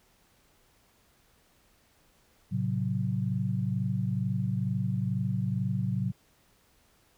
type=chord; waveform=sine; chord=F# diminished; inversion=first; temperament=just; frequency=111 / 133.2 / 185 Hz; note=A2 / C3 / F#3; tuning=+16 / +31 / 0 cents; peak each=-31 dBFS; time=2.51-6.12 s; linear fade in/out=20 ms; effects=pink hiss -65 dBFS RMS until 7.17 s